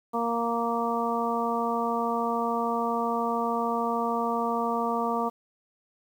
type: harmonic tone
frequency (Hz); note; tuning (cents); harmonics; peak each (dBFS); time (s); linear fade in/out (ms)
233.1; A#3; 0; 1 / 2 / 3 / 4 / 5; -31 / -31 / -31 / -31 / -31; 0.13-5.3; 20
effects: 9-bit